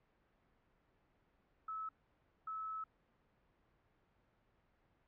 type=tone bursts at uneven times; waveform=sine; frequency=1300 Hz; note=E6; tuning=24 cents flat; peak=-40 dBFS; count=2; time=1.68-1.89 / 2.47-2.84 s; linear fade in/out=5 ms; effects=pink hiss -75 dBFS RMS until 5.07 s + low-pass 2000 Hz 12 dB/octave